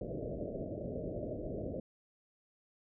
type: low-pass noise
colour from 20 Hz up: white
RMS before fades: -40 dBFS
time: 0.01-1.8 s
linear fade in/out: 5 ms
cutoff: 640 Hz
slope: 96 dB/octave
effects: none